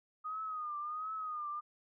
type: tone with vibrato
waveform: sine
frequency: 1238 Hz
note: D#6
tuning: 9 cents flat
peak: -37 dBFS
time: 0.24-1.61 s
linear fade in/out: 20 ms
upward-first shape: triangle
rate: 1.4 Hz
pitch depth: 92 cents each way
effects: none